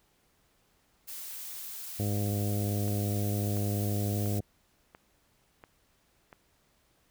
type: noise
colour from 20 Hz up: blue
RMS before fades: -41 dBFS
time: 1.07-4.4 s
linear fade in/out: 20 ms
type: harmonic tone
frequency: 102.8 Hz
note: G#2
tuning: 17 cents flat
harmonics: 1 / 2 / 3 / 4 / 5 / 6 / 7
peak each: -29 / -35 / -39 / -41 / -43 / -45 / -46 dBFS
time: 1.99-4.41 s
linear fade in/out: 10 ms
type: click train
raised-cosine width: 0.5 ms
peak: -33 dBFS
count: 6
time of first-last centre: 2.88-6.328 s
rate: 1.45 Hz
effects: pink hiss -69 dBFS RMS until 7.1 s